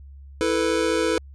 square chord, E suspended fourth, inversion none, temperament just, 329.6 / 439.5 / 494.4 Hz, E4 / A4 / B4, 0 / -2 / +2 cents, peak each -25 dBFS, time 0.41-1.18 s, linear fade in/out 0 ms, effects added 69 Hz sine -40 dBFS peak until 1.34 s + resampled to 22050 Hz

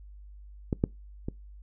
clicks, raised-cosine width 3 ms, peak -14 / -10 / -19 dBFS, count 3, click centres 0.728 / 0.839 / 1.285 s, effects noise-tail reverb RT60 0.2 s tail -23 dB re dry + added 50 Hz sine -45 dBFS peak until 1.62 s

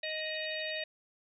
harmonic tone with a mistuned harmonic, 624 Hz, D#5, 5 cents sharp, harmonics 1 / 3 / 4 / 5 / 6 / 7, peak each -39 / -40 / -41 / -45 / -42 / -47 dBFS, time 0.03-0.84 s, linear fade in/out 5 ms, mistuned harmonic 5, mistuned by -110 cents, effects none

